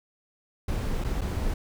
brown noise with dropouts, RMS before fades -28 dBFS, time 0.68-1.54 s, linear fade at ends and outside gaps 5 ms, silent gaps 1.041-1.045 / 1.211-1.215 s, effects none

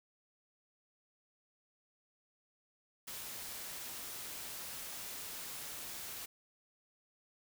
white noise, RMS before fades -45 dBFS, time 3.07-6.26 s, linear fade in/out 10 ms, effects none

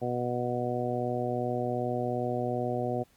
harmonic tone, 122.6 Hz, B2, 12 cents flat, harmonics 1 / 2 / 3 / 4 / 5 / 6, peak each -35 / -35 / -35 / -35 / -35 / -35 dBFS, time 0.01-3.04 s, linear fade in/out 20 ms, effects pink hiss -65 dBFS RMS until 3.16 s + Opus 48 kbps

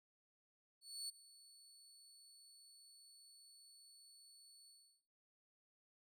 30% pulse tone with ADSR envelope, 4435 Hz, C#8, in tune, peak -39 dBFS, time 0.81-5.03 s, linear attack 280 ms, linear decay 14 ms, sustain -19 dB, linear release 350 ms, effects noise-tail reverb RT60 0.5 s tail -18 dB re dry

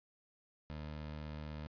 20% pulse tone, 76 Hz, D#2, 40 cents flat, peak -38 dBFS, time 0.7-1.67 s, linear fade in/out 0 ms, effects resampled to 11025 Hz

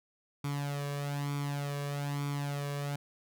sawtooth tone with flanger, 143 Hz, D3, 46 cents flat, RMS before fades -35 dBFS, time 0.44-2.96 s, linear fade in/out 5 ms, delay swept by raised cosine 0.87 to 1.79 ms, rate 1.1 Hz, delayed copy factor +0.65, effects none

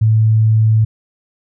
sine tone, 110 Hz, A2, in tune, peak -8 dBFS, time 0.01-0.85 s, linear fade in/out 10 ms, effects none

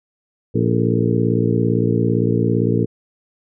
harmonic tone with a mistuned harmonic, 57.7 Hz, A#1, 17 cents flat, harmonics 2 / 3 / 4 / 5 / 6 / 7 / 8, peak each -19 / -21 / -22 / -23 / -24 / -24 / -25 dBFS, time 0.54-2.86 s, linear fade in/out 20 ms, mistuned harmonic 7, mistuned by +73 cents, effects none

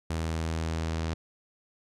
sawtooth tone with low-pass filter sweep, 81 Hz, E2, 30 cents flat, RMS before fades -31 dBFS, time 0.1-1.14 s, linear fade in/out 5 ms, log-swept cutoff 9000 to 6000 Hz, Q 1.1, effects none

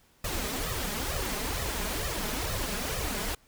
pink noise with flanger, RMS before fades -32 dBFS, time 0.24-3.35 s, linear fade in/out 5 ms, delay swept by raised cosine 1.6 to 4.9 ms, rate 2.2 Hz, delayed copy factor +0.8, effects pink hiss -63 dBFS RMS until 3.47 s

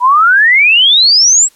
sine exponential sweep, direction up, 954 to 7900 Hz, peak -4 dBFS, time 0-1.49 s, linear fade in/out 50 ms, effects white hiss -48 dBFS RMS until 1.55 s + low-pass 12000 Hz 12 dB/octave

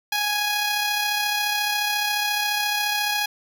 10% pulse tone with amplitude modulation, 830.6 Hz, G#5, in tune, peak -12 dBFS, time 0.12-3.26 s, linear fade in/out 5 ms, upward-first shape sine, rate 34.3 Hz, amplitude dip 30%, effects none

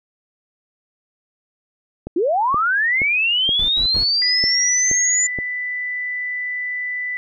click train, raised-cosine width 2 ms, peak -14 dBFS, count 8, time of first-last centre 2.07-5.388 s, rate 2.11 Hz
sine linear sweep, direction up, 310.1 to 7100 Hz, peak -15 dBFS, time 2.16-5.27 s, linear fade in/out 5 ms
brown noise bursts, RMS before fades -28 dBFS, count 3, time 3.59-4.036 s, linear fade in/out 0 ms, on 92 ms, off 85 ms
sine tone, 1988 Hz, B6, 11 cents sharp, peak -22 dBFS, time 4.22-7.17 s, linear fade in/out 0 ms
effects none

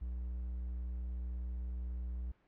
triangle tone, 60.9 Hz, B1, 24 cents flat, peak -35 dBFS, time 0.01-2.32 s, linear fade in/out 10 ms, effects pink hiss -71 dBFS RMS until 2.47 s + low-pass 2000 Hz 12 dB/octave

